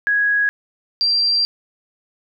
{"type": "tone pair in turn", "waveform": "sine", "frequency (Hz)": [1661.2, 4722], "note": ["G#6", "D8"], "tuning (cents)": [0, 9], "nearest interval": "octave + tritone", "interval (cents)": 1809, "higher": "second", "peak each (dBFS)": -14, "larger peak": "neither", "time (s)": [[0.07, 0.49], [1.01, 1.45]], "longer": "second", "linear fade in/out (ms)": 0, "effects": []}